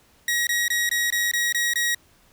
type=tone bursts; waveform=sawtooth; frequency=1900 Hz; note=A#6; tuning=33 cents sharp; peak=-17 dBFS; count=8; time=0.28-1.947 s; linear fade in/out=2 ms; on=190 ms; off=21 ms; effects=pink hiss -58 dBFS RMS until 2.32 s